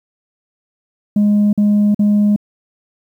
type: tone bursts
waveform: sine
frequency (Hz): 207.1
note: G#3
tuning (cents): -5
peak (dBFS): -7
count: 3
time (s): 1.16-2.362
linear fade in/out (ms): 5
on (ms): 370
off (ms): 46
effects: tanh soft clip ceiling -8 dBFS + 8-bit